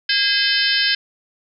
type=harmonic tone with a mistuned harmonic; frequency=514 Hz; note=C5; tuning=31 cents flat; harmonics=3 / 4 / 5 / 6 / 7 / 8 / 9 / 10; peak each=-21 / -27 / -26 / -21 / -27 / -25 / -25 / -22 dBFS; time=0.09-0.95 s; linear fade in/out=5 ms; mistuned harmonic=3; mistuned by=+91 cents; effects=none